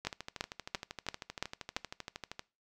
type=two click trains; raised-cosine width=0.2 ms; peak=-23 / -15 dBFS; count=31 / 6; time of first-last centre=0.05-2.394 / 0.07-1.765 s; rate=12.8 / 2.95 Hz; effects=noise-tail reverb RT60 0.3 s tail -21 dB re dry